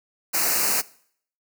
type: band-stop noise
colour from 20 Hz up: white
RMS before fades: -22 dBFS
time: 0.33-0.82 s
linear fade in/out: 20 ms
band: 2800 to 4100 Hz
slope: 96 dB/octave
effects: noise-tail reverb RT60 0.6 s tail -21 dB re dry + high-pass 200 Hz 12 dB/octave